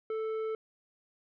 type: tone with tanh clipping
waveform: sine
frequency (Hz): 440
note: A4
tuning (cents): 0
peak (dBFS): -33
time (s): 0.1-0.55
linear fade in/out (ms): 2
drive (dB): 9
effects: none